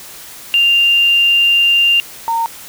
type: tone pair in turn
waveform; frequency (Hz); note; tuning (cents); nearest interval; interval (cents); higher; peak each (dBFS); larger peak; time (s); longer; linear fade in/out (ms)
sine; 2791 / 917.8; F7 / A#5; -2 / -27; octave + perfect fifth; 1925; first; -8 / -13; first; 0.54-2 / 2.28-2.46; first; 0
effects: white hiss -34 dBFS RMS until 2.68 s